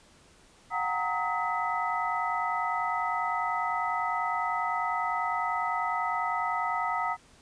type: tone cluster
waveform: sine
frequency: 728 / 778 / 926 / 1271 / 1996 Hz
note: F#5 / G5 / A#5 / D#6 / B6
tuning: -28 / -13 / -12 / +36 / +18 cents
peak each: -33 / -37 / -32 / -31 / -36 dBFS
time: 0.7-7.17 s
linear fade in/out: 50 ms
effects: pink hiss -58 dBFS RMS until 7.41 s + resampled to 22050 Hz